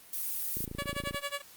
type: noise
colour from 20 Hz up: violet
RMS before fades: -34 dBFS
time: 0.13-0.65 s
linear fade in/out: 2 ms
type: click train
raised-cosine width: 3 ms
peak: -26 dBFS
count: 17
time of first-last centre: 0.57-1.146 s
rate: 27.8 Hz
type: tone with tremolo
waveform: 10% pulse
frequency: 569 Hz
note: C#5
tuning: 45 cents sharp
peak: -23 dBFS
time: 0.78-1.42 s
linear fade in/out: 10 ms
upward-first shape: sine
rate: 11 Hz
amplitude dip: 95%
effects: white hiss -54 dBFS RMS until 1.56 s + Opus 32 kbps